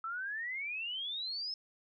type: exponential sweep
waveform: sine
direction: up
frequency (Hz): 1300 to 5280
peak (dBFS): -36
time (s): 0.04-1.54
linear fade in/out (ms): 2
effects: none